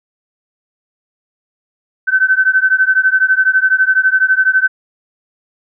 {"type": "beating tone pair", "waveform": "sine", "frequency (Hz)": [1522, 1534], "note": ["F#6", "G6"], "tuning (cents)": [48, -38], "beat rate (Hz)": 12, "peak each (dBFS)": -12, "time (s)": [2.07, 4.68], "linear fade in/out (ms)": 20, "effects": []}